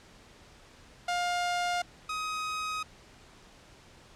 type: tone pair in turn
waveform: sawtooth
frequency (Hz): 707 / 1259.7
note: F5 / D#6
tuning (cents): +21 / +21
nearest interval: minor seventh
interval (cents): 1000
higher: second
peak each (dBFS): -24 / -28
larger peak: first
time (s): 1.08-1.82 / 2.09-2.83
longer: neither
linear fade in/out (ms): 5
effects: pink hiss -55 dBFS RMS until 4.15 s + low-pass 7000 Hz 12 dB/octave